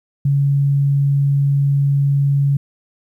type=tone; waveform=sine; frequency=140.3 Hz; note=C#3; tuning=21 cents sharp; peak=-12 dBFS; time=0.25-2.57 s; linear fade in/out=5 ms; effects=9-bit